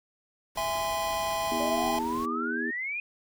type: noise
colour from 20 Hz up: pink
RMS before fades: -44 dBFS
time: 0.55-2.26 s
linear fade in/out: 10 ms
type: chord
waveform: square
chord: E augmented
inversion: none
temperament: just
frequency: 659.3 / 824.1 / 1030.1 Hz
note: E5 / G#5 / B#5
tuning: 0 / -14 / -27 cents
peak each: -33 dBFS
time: 0.57-1.99 s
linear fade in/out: 5 ms
type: harmonic tone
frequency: 81.2 Hz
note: E2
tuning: 26 cents flat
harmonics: 3 / 4 / 5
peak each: -33 / -35 / -37 dBFS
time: 1.51-2.71 s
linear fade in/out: 10 ms
type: exponential sweep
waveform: sine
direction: up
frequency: 573 to 2500 Hz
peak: -30 dBFS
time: 1.6-3 s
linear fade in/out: 2 ms
effects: none